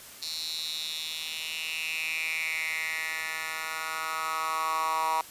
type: tone with high-pass filter sweep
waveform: 10% pulse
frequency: 159.6 Hz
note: D#3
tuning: 44 cents sharp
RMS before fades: -32 dBFS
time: 0.22-5.21 s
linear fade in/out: 2 ms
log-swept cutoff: 4400 to 970 Hz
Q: 5.5
effects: white hiss -47 dBFS RMS until 5.3 s + resampled to 32000 Hz